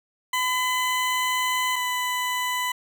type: tone pair in turn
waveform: 20% pulse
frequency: 1009 / 998 Hz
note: B5 / B5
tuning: +37 / +18 cents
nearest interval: unison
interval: 19 cents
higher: first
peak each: -17 / -19 dBFS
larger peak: first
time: 0.33-1.76 / 1.76-2.72 s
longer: first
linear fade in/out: 5 ms
effects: 9-bit